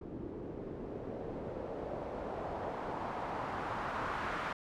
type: noise with low-pass filter sweep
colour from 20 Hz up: white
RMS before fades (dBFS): -40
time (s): 0.01-4.53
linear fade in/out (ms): 5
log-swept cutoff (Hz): 310 to 1400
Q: 1.7
effects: none